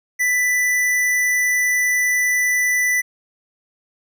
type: tone with tanh clipping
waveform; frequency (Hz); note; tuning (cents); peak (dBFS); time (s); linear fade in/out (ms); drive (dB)
sine; 1985; B6; +8; -17; 0.19-3.02; 20; 18
effects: none